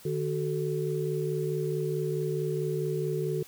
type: tone cluster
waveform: sine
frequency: 150.7 / 373.7 / 438.3 Hz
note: D3 / F#4 / A4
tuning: +45 / +17 / -7 cents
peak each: -31 / -31 / -33 dBFS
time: 0.05-3.43 s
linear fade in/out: 5 ms
effects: white hiss -52 dBFS RMS until 3.47 s